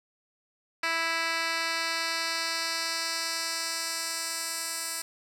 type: tone with band-pass filter sweep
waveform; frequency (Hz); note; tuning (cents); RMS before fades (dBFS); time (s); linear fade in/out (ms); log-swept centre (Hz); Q
10% pulse; 329.6; E4; 0; -31; 0.83-5.02; 5; 2800 to 8900; 1.2
effects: none